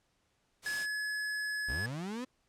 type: noise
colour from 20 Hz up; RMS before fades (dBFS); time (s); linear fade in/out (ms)
white; -42; 0.62-0.87; 50
type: tone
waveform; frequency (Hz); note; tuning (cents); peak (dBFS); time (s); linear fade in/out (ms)
square; 1700; G#6; +40; -34; 0.66-1.86; 2
type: linear sweep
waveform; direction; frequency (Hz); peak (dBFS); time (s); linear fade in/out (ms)
35% pulse; up; 49 to 261.6; -35; 1.68-2.25; 10
effects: pink hiss -75 dBFS RMS until 2.48 s + low-pass 9000 Hz 12 dB/octave